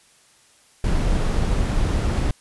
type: noise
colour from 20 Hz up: brown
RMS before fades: -20 dBFS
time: 0.84-2.31 s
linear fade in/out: 2 ms
effects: white hiss -55 dBFS RMS until 2.4 s + resampled to 24000 Hz